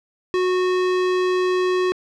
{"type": "tone", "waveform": "square", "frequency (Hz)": 366.7, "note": "F#4", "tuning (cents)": -15, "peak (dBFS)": -18, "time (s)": [0.34, 1.92], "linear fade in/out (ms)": 0, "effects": ["low-pass 4000 Hz 12 dB/octave"]}